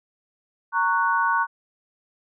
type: chord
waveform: sine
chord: F# major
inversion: first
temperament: just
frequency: 925 / 1110 / 1480 Hz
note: A#5 / C#6 / F#6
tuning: -14 / +2 / 0 cents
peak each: -23 dBFS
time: 0.72-1.47 s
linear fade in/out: 50 ms
effects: none